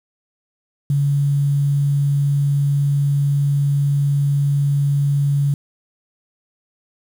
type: tone with quantisation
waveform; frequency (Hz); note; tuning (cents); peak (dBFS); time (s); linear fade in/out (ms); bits
sine; 141.9; C#3; +41; -14; 0.9-5.54; 2; 7
effects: none